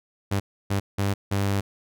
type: tone bursts at uneven times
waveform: sawtooth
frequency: 99.5 Hz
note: G2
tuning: 26 cents sharp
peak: -18 dBFS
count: 4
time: 0.31-0.4 / 0.7-0.8 / 0.98-1.14 / 1.31-1.61 s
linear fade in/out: 10 ms
effects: none